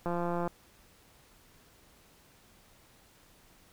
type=click train; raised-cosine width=1 ms; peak=-20 dBFS; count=73; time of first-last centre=0.06-0.476 s; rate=173 Hz; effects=pink hiss -61 dBFS RMS until 3.72 s